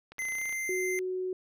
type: clicks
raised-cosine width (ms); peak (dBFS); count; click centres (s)
0.3; -31; 12; 0.12 / 0.183 / 0.221 / 0.253 / 0.286 / 0.322 / 0.353 / 0.385 / 0.415 / 0.456 / 0.493 / 0.526
type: tone with pitch glide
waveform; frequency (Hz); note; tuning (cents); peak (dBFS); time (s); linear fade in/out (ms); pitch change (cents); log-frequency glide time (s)
square; 2058 to 2083; C7 to C7; -29 to -8; -32; 0.19-0.99; 0; +21; 0.32-0.42
type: tone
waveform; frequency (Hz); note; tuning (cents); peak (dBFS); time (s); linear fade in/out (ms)
sine; 370; F#4; 0; -30; 0.69-1.33; 2
effects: none